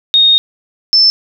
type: tone pair in turn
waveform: sine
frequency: 3712 / 5292 Hz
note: A#7 / E8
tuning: -8 / +6 cents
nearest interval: tritone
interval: 614 cents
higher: second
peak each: -5 dBFS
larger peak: neither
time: 0.14-0.38 / 0.93-1.1 s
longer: first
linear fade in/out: 0 ms
effects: none